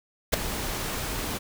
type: noise with ADSR envelope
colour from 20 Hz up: pink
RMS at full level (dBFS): -19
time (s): 0.32-1.39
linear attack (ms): 19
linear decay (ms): 6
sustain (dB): -12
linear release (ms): 23
effects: none